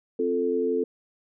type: chord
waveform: sine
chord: F major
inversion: second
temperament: equal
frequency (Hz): 261.6 / 349.2 / 440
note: C4 / F4 / A4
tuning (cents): 0 / 0 / 0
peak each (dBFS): -29 / -29 / -24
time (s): 0.19-0.84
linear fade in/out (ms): 5
effects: none